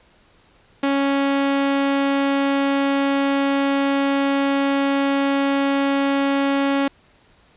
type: tone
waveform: sawtooth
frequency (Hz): 277.2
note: C#4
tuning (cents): 0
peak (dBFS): -13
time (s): 0.83-6.88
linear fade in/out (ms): 5
effects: pink hiss -55 dBFS RMS until 7.56 s + resampled to 8000 Hz